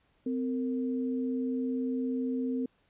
sine tone pair together, 257.1 / 458.7 Hz, C4 / A#4, -30 / -28 cents, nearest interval minor seventh, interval 1002 cents, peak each -29 / -37 dBFS, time 0.26-2.66 s, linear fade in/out 5 ms, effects pink hiss -70 dBFS RMS until 2.89 s + resampled to 8000 Hz

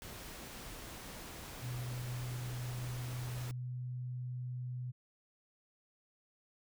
pink noise, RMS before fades -48 dBFS, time 0.02-3.51 s, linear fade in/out 0 ms
sine tone with pitch glide, 123.47 to 124.83 Hz, B2 to B2, 0 to +19 cents, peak -38 dBFS, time 1.62-4.92 s, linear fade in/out 20 ms, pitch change +19 cents, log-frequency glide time 3.3-3.66 s
effects none

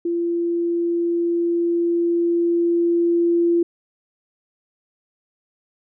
sine tone with level ramp, 341.8 Hz, F4, 37 cents flat, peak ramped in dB -19 to -14 dBFS, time 0.05-3.63 s, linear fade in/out 5 ms, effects none

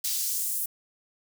white noise with high-pass filter sweep, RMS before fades -29 dBFS, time 0.04-0.66 s, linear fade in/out 5 ms, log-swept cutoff 3900 to 11000 Hz, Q 1.1, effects none

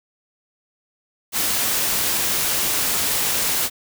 white noise, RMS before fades -21 dBFS, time 1.32-3.7 s, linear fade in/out 50 ms, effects none

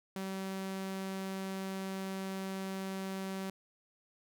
sawtooth tone, 191.7 Hz, G3, 38 cents flat, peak -33 dBFS, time 0.16-3.5 s, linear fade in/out 2 ms, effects none

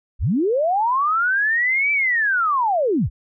sine linear two-way sweep, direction up then down, 30.87 to 2336 to 30.87 Hz, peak -16 dBFS, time 0.19-3.1 s, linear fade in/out 50 ms, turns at 1.92 s, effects none

